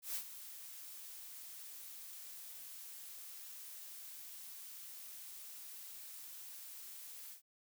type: noise with ADSR envelope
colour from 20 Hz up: blue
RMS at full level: -39 dBFS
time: 0.02-7.42 s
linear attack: 130 ms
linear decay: 79 ms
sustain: -12 dB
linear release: 110 ms
effects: none